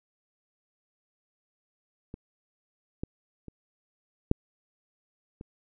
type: clicks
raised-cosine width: 3 ms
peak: -26 / -19 / -29 / -8 / -28 dBFS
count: 5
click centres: 2.141 / 3.035 / 3.483 / 4.314 / 5.411 s
effects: none